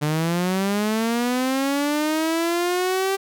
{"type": "linear sweep", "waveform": "sawtooth", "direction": "up", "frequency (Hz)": [146.83, 392], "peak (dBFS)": -16, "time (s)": [0.01, 3.17], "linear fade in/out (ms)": 20, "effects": []}